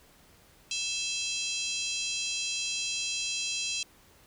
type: harmonic tone with a mistuned harmonic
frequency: 810 Hz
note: G#5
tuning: 43 cents flat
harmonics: 3 / 4 / 5 / 6 / 7 / 8 / 9 / 10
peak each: -36 / -37 / -38 / -39 / -39 / -40 / -41 / -41 dBFS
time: 0.71-3.83 s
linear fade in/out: 2 ms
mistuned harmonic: 3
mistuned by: +140 cents
effects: pink hiss -59 dBFS RMS until 4.26 s